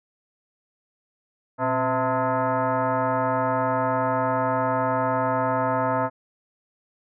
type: tone with frequency modulation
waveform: sine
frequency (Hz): 121.8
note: B2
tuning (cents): -24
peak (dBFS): -20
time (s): 1.58-6.1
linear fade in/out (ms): 50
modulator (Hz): 387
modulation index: 3
effects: none